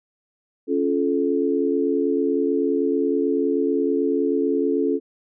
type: chord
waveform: sine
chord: Db augmented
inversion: none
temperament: just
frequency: 277.2 / 346.5 / 433.1 Hz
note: Db4 / F4 / A4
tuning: 0 / -14 / -27 cents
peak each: -22 / -24 / -22 dBFS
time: 0.67-5 s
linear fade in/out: 50 ms
effects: none